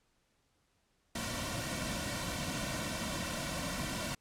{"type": "noise with comb filter", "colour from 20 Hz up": "pink", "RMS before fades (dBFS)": -37, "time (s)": [1.15, 4.15], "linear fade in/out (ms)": 5, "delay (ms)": 2.4, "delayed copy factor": -0.8, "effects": ["pink hiss -75 dBFS RMS until 4.2 s", "low-pass 10000 Hz 12 dB/octave"]}